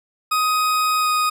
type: tone with pitch glide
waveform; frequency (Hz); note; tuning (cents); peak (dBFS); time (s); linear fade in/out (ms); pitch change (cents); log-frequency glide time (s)
40% pulse; 1254 to 1245.3; D#6 to D#6; +13 to +1; -16; 0.31-1.3; 10; -12; 1-1.08
effects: none

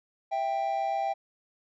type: tone pair together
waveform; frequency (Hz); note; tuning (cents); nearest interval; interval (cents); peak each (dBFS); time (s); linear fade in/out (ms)
triangle; 659.3 / 787; E5 / G5; 0 / +7; minor third; 307; -30 / -26; 0.31-1.14; 20
effects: resampled to 16000 Hz

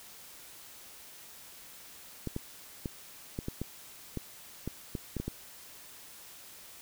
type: clicks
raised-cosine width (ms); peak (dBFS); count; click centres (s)
3; -21; 12; 2.273 / 2.364 / 2.858 / 3.389 / 3.484 / 3.616 / 4.173 / 4.676 / 4.952 / 5.167 / 5.2 / 5.28
effects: white hiss -51 dBFS RMS until 6.81 s

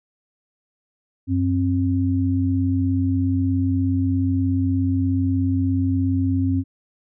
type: tone pair together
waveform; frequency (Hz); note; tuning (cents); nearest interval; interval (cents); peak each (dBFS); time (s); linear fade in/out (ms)
sine; 94.5 / 266.7; F#2 / C4; +37 / +33; octave + tritone; 1796; -20; 1.27-6.64; 50
effects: none

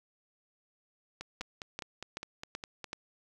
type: two click trains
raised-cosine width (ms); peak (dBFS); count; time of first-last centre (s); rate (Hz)
0.2; -20 / -23; 5 / 9; 1.41-2.931 / 1.21-2.843; 2.63 / 4.9
effects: 10-bit

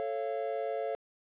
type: chord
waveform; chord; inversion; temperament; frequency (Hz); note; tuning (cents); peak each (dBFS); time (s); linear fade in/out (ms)
triangle; A augmented; none; just; 440 / 550 / 687.5; A4 / C#5 / E#5; 0 / -14 / -27; -34; 0-0.95; 0
effects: resampled to 8000 Hz + 11-bit

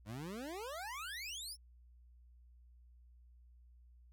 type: exponential sweep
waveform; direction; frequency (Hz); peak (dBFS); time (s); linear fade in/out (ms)
25% pulse; up; 97.2 to 5588; -39; 0.05-1.57; 50
effects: added 60 Hz sine -59 dBFS peak until 4.12 s

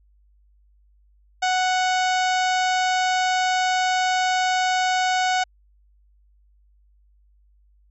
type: harmonic tone with a mistuned harmonic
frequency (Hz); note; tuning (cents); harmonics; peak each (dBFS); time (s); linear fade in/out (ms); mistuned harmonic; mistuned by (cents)
740; F#5; 0; 1 / 2 / 3 / 4 / 5 / 6 / 7 / 8 / 9 / 10; -20 / -26 / -30 / -32 / -34 / -36 / -37 / -38 / -39 / -40; 1.42-5.44; 10; 8; +35
effects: added 50 Hz sine -55 dBFS peak until 7.9 s

